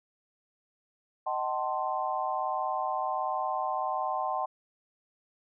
sine chord, D# diminished seventh, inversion none, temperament equal with one note detuned, 622.3 / 758.6 / 880 / 1046.5 Hz, D#5 / F#5 / A5 / C6, 0 / +43 / 0 / 0 cents, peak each -36 / -32 / -35 / -33 dBFS, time 1.26-4.46 s, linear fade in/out 10 ms, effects none

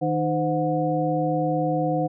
sine tone cluster, 157.2 / 306.8 / 515 / 727 Hz, D#3 / D#4 / C5 / F#5, +18 / -24 / -28 / -31 cents, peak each -26 dBFS, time 0.01-2.08 s, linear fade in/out 20 ms, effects none

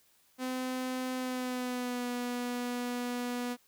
sawtooth tone with pitch glide, 256 to 244.6 Hz, C4 to B3, -38 to -16 cents, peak -29 dBFS, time 0.38-3.57 s, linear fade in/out 50 ms, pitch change -78 cents, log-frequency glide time 1.16-2.08 s, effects white hiss -67 dBFS RMS until 3.67 s

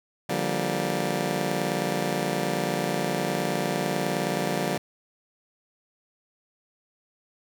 15% pulse chord, G minor seventh, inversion second, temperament just, 147 / 176.4 / 196 / 235.2 Hz, D3 / F3 / G3 / Bb3, +2 / +18 / 0 / +16 cents, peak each -25 / -24 / -25 / -26 dBFS, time 0.29-4.78 s, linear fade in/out 5 ms, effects none

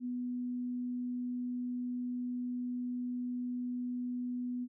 sine tone, 246.9 Hz, B3, in tune, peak -34 dBFS, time 0-4.68 s, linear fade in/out 50 ms, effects none

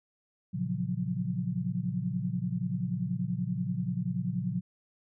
sine chord, Gb major seventh, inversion first, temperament equal, 116.54 / 138.59 / 174.61 / 185 Hz, Bb2 / Db3 / F3 / Gb3, 0 / 0 / 0 / 0 cents, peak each -36 / -36 / -33 / -34 dBFS, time 0.53-4.61 s, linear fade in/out 20 ms, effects none

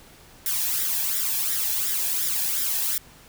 blue noise with flanger, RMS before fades -25 dBFS, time 0.46-2.98 s, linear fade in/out 2 ms, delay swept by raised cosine 0.55 to 1.22 ms, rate 2.8 Hz, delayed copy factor +0.6, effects pink hiss -50 dBFS RMS until 3.28 s

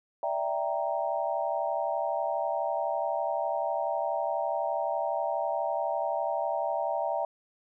sine chord, E half-diminished seventh, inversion third, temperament equal, 587.3 / 659.3 / 784 / 932.3 Hz, D5 / E5 / G5 / Bb5, 0 / 0 / 0 / 0 cents, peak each -33 / -31 / -33 / -34 dBFS, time 0.23-7.25 s, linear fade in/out 2 ms, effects none

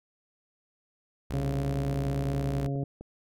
sawtooth tone with pitch glide, 64.6 to 63.97 Hz, C2 to C2, -21 to -38 cents, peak -29 dBFS, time 1.3-2.67 s, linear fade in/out 0 ms, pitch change -17 cents, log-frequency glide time 1.55-2.35 s
harmonic tone, 138.59 Hz, C#3, in tune, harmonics 1 / 2 / 3 / 4 / 5, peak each -29 / -35 / -39 / -41 / -43 dBFS, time 1.33-2.84 s, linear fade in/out 5 ms
clicks, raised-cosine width 2 ms, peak -29 dBFS, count 8, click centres 1.931 / 2.066 / 2.246 / 2.341 / 2.684 / 2.757 / 2.832 / 3.01 s
effects none

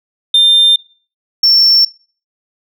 sine tone pair in turn, 3600 / 5424 Hz, A7 / E8, +39 / +49 cents, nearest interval perfect fifth, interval 710 cents, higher second, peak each -3 dBFS, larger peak neither, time 0.34-0.76 / 1.43-1.85 s, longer neither, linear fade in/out 5 ms, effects noise-tail reverb RT60 0.4 s tail -22 dB re dry + tanh soft clip ceiling -4 dBFS

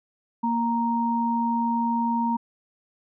sine tone pair together, 233.3 / 932.3 Hz, A#3 / A#5, +2 / 0 cents, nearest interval 2 octaves, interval 2398 cents, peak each -24 dBFS, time 0.43-2.37 s, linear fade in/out 10 ms, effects none

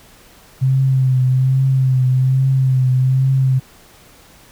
sine tone with vibrato, 130.81 Hz, C3, in tune, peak -11 dBFS, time 0.61-3.6 s, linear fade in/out 20 ms, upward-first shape triangle, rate 1.2 Hz, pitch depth 42 cents each way, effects pink hiss -46 dBFS RMS until 4.51 s

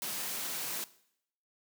white high-pass noise, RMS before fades -37 dBFS, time 0.02-0.84 s, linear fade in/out 0 ms, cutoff 120 Hz, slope 96 dB/octave, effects noise-tail reverb RT60 0.7 s tail -18 dB re dry

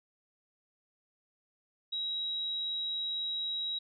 sine tone, 3846 Hz, B7, 47 cents flat, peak -32 dBFS, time 1.92-3.79 s, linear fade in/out 10 ms, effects none

